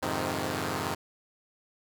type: chord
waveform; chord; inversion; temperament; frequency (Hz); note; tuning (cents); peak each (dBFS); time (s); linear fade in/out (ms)
5% pulse; F minor seventh; none; equal; 87.31 / 103.83 / 130.81 / 155.56; F2 / Ab2 / C3 / Eb3; 0 / 0 / 0 / 0; -24; 0.02-0.95; 10
effects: none